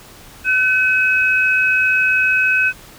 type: tone pair together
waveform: sine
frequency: 1516.8 / 2551 Hz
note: F#6 / D#7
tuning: +43 / +43 cents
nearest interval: major sixth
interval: 900 cents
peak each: -15 dBFS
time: 0.44-2.73 s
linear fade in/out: 50 ms
effects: pink hiss -41 dBFS RMS until 2.98 s